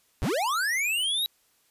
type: linear sweep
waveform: square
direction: up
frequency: 41.58 to 3900 Hz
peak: -25 dBFS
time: 0.22-1.26 s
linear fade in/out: 0 ms
effects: white hiss -66 dBFS RMS until 1.7 s + resampled to 32000 Hz